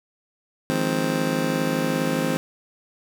25% pulse chord, F minor seventh, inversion third, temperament just, 157.15 / 174.61 / 209.5 / 261.9 Hz, Eb3 / F3 / Ab3 / C4, +18 / 0 / +15 / +2 cents, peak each -24 / -26 / -25 / -21 dBFS, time 0.7-2.37 s, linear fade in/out 0 ms, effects none

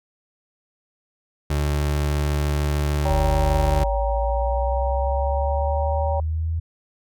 30% pulse tone, 73.42 Hz, D2, in tune, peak -17 dBFS, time 1.5-3.84 s, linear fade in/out 5 ms
sine chord, G diminished, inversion second, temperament just, 564.5 / 784 / 940.8 Hz, Db5 / G5 / Bb5, +31 / 0 / +16 cents, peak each -25 / -27 / -30 dBFS, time 3.05-6.2 s, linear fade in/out 2 ms
sine linear sweep, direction up, 43.88 to 82.41 Hz, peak -21 dBFS, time 3.1-6.6 s, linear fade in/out 10 ms
effects none

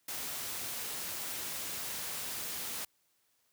white noise, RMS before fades -39 dBFS, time 0.08-2.85 s, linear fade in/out 5 ms, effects white hiss -74 dBFS RMS until 3.52 s + high-pass 60 Hz 12 dB/octave

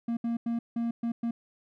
triangle tone bursts at uneven times, 233.1 Hz, A#3, in tune, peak -25 dBFS, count 6, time 0.08-0.17 / 0.24-0.37 / 0.46-0.59 / 0.76-0.91 / 1.03-1.12 / 1.23-1.31 s, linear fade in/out 5 ms, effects none

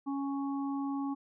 harmonic tone, 277.2 Hz, C#4, in tune, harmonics 1 / 3 / 4, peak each -32 / -42 / -44 dBFS, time 0.06-1.15 s, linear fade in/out 20 ms, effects none

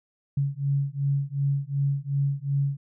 sine beating tone pair, 138.59 / 141.29 Hz, C#3 / C#3, 0 / +33 cents, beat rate 2.7 Hz, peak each -26 dBFS, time 0.37-2.77 s, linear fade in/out 5 ms, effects none

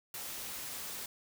white noise, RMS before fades -42 dBFS, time 0.14-1.06 s, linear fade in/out 2 ms, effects none

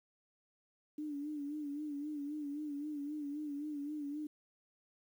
sine tone with vibrato, 293.7 Hz, D4, in tune, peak -38 dBFS, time 0.98-4.27 s, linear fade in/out 5 ms, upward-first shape sine, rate 3.8 Hz, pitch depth 66 cents each way, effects 11-bit

